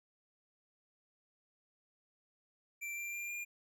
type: tone with pitch steps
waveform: square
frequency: 2349 / 2368 / 2387 / 2407 Hz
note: D7 / D7 / D7 / D7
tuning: 0 / +14 / +28 / +42 cents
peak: -40 dBFS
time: 2.81-3.45 s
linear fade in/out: 20 ms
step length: 160 ms
effects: none